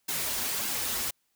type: noise with flanger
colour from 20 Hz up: white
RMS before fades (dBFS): -31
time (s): 0.08-1.11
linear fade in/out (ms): 10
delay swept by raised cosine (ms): 1.6 to 6.8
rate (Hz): 1.7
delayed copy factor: -0.75
effects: white hiss -74 dBFS RMS until 1.35 s